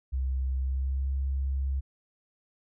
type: tone with pitch glide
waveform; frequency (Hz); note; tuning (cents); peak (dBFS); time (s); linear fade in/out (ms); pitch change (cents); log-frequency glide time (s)
sine; 65.41 to 67.52; C2 to C#2; 0 to -45; -26; 0.12-1.81; 20; +55; 0.56-1.1
effects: none